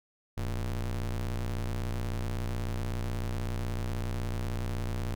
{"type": "ring-modulated tone", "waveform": "square", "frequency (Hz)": 61.74, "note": "B1", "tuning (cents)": 0, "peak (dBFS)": -28, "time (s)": [0.37, 5.15], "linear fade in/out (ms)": 10, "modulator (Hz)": 33.6, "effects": []}